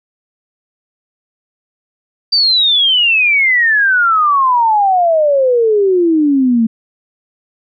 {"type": "exponential sweep", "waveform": "sine", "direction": "down", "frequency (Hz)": [4700, 220.3], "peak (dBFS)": -8, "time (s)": [2.32, 6.67], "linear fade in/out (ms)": 10, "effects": []}